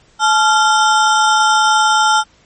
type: ring-modulated tone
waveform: square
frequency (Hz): 1123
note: C#6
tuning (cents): +22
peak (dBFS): -7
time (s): 0.19-2.24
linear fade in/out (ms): 50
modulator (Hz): 260
effects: pink hiss -51 dBFS RMS until 2.45 s + MP3 32 kbps